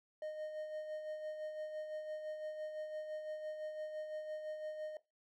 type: tone with tremolo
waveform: triangle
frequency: 616 Hz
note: D#5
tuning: 17 cents flat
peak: -37 dBFS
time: 0.22-4.97 s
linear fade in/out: 2 ms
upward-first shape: sine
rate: 5.9 Hz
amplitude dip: 45%
effects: noise-tail reverb RT60 0.2 s tail -17 dB re dry